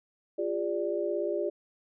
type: chord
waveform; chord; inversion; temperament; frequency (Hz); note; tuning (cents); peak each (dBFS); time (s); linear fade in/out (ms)
sine; D diminished; first; equal with one note detuned; 349.2 / 406.3 / 587.3; F4 / Ab4 / D5; 0 / -38 / 0; -32; 0.38-1.5; 10
effects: none